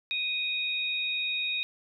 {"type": "tone pair together", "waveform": "sine", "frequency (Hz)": [2489, 3752], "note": ["D#7", "A#7"], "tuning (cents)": [0, 11], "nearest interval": "perfect fifth", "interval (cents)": 711, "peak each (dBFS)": [-30, -31], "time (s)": [0.11, 1.63], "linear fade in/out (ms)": 0, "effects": []}